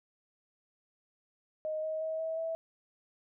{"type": "tone with pitch steps", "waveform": "sine", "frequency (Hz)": [622.3, 629.9, 637.6, 645.4, 653.2], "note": ["D#5", "D#5", "D#5", "E5", "E5"], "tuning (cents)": [0, 21, 42, -37, -16], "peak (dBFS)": -32, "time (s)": [1.65, 2.55], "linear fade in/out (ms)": 0, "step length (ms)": 180, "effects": []}